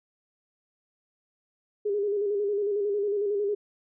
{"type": "tone with vibrato", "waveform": "sine", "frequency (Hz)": 408.2, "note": "G#4", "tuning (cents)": -30, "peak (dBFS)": -24, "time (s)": [1.85, 3.55], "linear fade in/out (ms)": 10, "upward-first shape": "square", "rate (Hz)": 11, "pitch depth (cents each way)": 42, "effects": []}